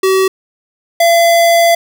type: tone pair in turn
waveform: square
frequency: 380.7 / 678.3 Hz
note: F#4 / E5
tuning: +49 / +49 cents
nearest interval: minor seventh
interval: 1000 cents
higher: second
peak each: -9 / -7 dBFS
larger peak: second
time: 0.03-0.28 / 1-1.75 s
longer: second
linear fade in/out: 5 ms
effects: none